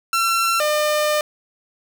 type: tone pair in turn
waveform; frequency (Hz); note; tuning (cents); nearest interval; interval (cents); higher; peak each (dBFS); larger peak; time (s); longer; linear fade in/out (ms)
sawtooth; 1353 / 602.7; E6 / D5; +45 / +45; octave + major second; 1400; first; -13; neither; 0.13-0.6 / 0.6-1.21; second; 2
effects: none